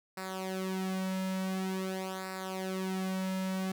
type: tone with flanger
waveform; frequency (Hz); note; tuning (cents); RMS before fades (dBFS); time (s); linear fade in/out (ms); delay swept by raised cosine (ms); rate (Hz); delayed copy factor
sawtooth; 188.6; F#3; +33; -35; 0.17-3.72; 5; 0.31 to 2.61; 0.47; -0.75
effects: none